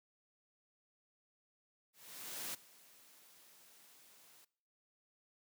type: noise with ADSR envelope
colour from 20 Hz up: white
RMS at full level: -42 dBFS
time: 1.93-4.45 s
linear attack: 610 ms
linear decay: 12 ms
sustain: -21 dB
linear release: 8 ms
effects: noise-tail reverb RT60 0.6 s tail -22 dB re dry + high-pass 150 Hz 12 dB/octave